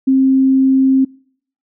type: tone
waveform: sine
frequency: 265.5 Hz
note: C4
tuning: 25 cents sharp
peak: -8 dBFS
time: 0.07-1.05 s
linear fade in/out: 10 ms
effects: noise-tail reverb RT60 0.6 s tail -26 dB re dry